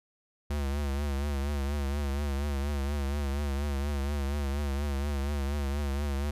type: tone with vibrato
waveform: square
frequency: 70.8 Hz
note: C#2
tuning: 37 cents sharp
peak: -29 dBFS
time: 0.5-6.31 s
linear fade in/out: 5 ms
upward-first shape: triangle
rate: 4.2 Hz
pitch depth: 81 cents each way
effects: resampled to 32000 Hz